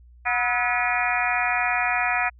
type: harmonic tone with a mistuned harmonic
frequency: 243.1 Hz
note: B3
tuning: 27 cents flat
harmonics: 3 / 4 / 5 / 6 / 7 / 8 / 9 / 10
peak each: -26 / -31 / -30 / -32 / -29 / -28 / -31 / -27 dBFS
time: 0.25-2.3 s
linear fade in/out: 20 ms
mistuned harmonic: 5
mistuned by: +90 cents
effects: added 60 Hz sine -47 dBFS peak until 2.39 s